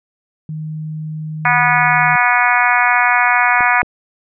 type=tone; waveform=sine; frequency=155.56 Hz; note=D#3; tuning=in tune; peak=-22 dBFS; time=0.49-2.16 s; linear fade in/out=2 ms
type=harmonic tone; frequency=244.3 Hz; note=B3; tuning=19 cents flat; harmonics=3 / 4 / 5 / 6 / 7 / 8 / 9 / 10; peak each=-18 / -17 / -19 / -18 / -18 / -21 / -18 / -23 dBFS; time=1.45-3.82 s; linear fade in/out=2 ms
type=clicks; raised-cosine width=2 ms; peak=-15 / -15 dBFS; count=2; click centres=3.607 / 3.83 s
effects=none